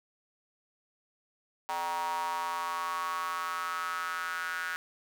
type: tone with high-pass filter sweep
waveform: square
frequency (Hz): 85.7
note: F2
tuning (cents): -32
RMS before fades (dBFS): -34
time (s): 1.69-4.76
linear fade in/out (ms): 0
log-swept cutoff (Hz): 870 to 1500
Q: 6.6
effects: none

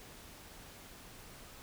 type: silence
effects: pink hiss -53 dBFS RMS until 1.62 s

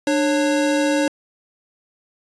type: tone pair together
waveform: square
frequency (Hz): 297.5 / 550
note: D4 / C#5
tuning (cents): +22 / -14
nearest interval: major seventh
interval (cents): 1064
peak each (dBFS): -19 / -21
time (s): 0.07-1.08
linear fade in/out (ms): 2
effects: resampled to 22050 Hz

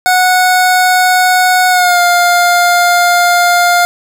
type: tone with pitch glide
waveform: 25% pulse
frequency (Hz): 735 to 703.4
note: F#5 to F5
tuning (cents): -12 to +12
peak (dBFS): -3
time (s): 0.06-3.85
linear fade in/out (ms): 0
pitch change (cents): -76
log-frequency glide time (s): 1.69-2
effects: 7-bit

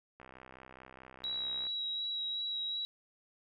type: click train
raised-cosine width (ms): 0.5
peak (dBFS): -36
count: 96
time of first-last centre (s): 0.2-1.668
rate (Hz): 64.7
type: tone with vibrato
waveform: sine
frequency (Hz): 3870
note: B7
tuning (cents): -36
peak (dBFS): -34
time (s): 1.24-2.85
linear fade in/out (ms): 0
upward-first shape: sine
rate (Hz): 2.7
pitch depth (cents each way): 12
effects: none

